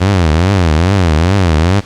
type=tone with vibrato; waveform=sawtooth; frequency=87.4 Hz; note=F2; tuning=2 cents sharp; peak=-4 dBFS; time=0-1.81 s; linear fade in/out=20 ms; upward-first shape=triangle; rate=2.4 Hz; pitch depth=280 cents each way; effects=pink hiss -35 dBFS RMS until 1.85 s + low-pass 6000 Hz 12 dB/octave